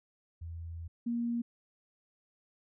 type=tone pair in turn; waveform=sine; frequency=83.4 / 235.9 Hz; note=E2 / A#3; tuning=+21 / +21 cents; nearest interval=octave + tritone; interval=1800 cents; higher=second; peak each=-39 / -30 dBFS; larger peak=second; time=0.41-0.88 / 1.06-1.42 s; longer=first; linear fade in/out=10 ms; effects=none